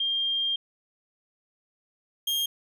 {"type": "tone pair in turn", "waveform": ["sine", "40% pulse"], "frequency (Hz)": [3202, 3224], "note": ["G7", "G7"], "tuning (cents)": [36, 48], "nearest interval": "unison", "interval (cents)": 12, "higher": "second", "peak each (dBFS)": -24, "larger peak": "neither", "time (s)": [[0, 0.56], [2.27, 2.46]], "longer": "first", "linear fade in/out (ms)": 5, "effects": []}